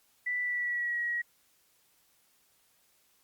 sine tone with pitch glide, 1975.5 to 1907.1 Hz, B6 to A#6, 0 to +39 cents, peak -29 dBFS, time 0.26-1.22 s, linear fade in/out 10 ms, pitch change -61 cents, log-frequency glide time 0.41-0.99 s, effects white hiss -68 dBFS RMS until 3.23 s + Opus 48 kbps

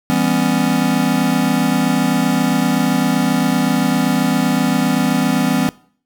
square chord, C# half-diminished seventh, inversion first, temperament just, 166.31 / 199.57 / 249.5 / 277.2 Hz, E3 / G3 / B3 / C#4, +16 / +31 / +18 / 0 cents, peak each -22 / -21 / -18 / -21 dBFS, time 0.1-5.69 s, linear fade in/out 0 ms, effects noise-tail reverb RT60 0.5 s tail -21 dB re dry

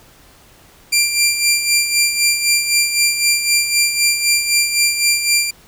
15% pulse tone with tremolo, 2375 Hz, D7, 19 cents sharp, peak -4 dBFS, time 0.92-5.51 s, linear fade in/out 10 ms, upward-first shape sine, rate 3.9 Hz, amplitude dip 60%, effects pink hiss -47 dBFS RMS until 5.67 s

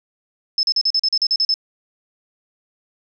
sine tone bursts, 5230 Hz, E8, 15 cents flat, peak -14 dBFS, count 11, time 0.58-1.541 s, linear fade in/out 2 ms, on 51 ms, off 40 ms, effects none

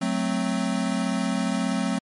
square chord, F# diminished, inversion none, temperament equal, 185 / 220 / 261.6 Hz, F#3 / A3 / C4, 0 / 0 / 0 cents, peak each -28 dBFS, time 0.01-1.99 s, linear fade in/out 10 ms, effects MP3 48 kbps

